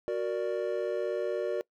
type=chord; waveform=triangle; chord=Gb augmented; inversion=none; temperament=equal; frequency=370 / 466.2 / 587.3 Hz; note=Gb4 / Bb4 / D5; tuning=0 / 0 / 0 cents; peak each=-31 dBFS; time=0.08-1.61 s; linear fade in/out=0 ms; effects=noise-tail reverb RT60 0.1 s tail -23 dB re dry